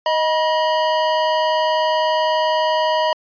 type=tone pair together; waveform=square; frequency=626 / 966.1 Hz; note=D#5 / B5; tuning=+10 / -38 cents; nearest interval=minor sixth; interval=752 cents; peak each=-19 dBFS; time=0.06-3.13 s; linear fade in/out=2 ms; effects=resampled to 11025 Hz